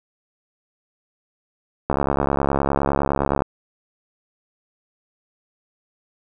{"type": "click train", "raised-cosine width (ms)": 1, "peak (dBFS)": -5, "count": 107, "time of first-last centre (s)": [1.9, 3.421], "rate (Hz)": 69.7, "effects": []}